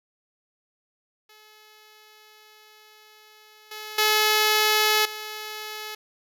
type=tone with level steps; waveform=5% pulse; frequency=428.2 Hz; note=A4; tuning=47 cents flat; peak=-39 / -24 / -7 / -22 dBFS; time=1.29-5.95 s; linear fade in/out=5 ms; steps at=3.71 / 3.98 / 5.05 s; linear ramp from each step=5 ms; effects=none